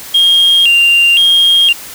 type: tone with vibrato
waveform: sine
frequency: 3003 Hz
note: F#7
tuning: 25 cents sharp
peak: -3 dBFS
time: 0.14-1.73 s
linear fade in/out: 10 ms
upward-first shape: square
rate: 0.97 Hz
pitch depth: 130 cents each way
effects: tanh soft clip ceiling -3 dBFS + white hiss -29 dBFS RMS until 1.94 s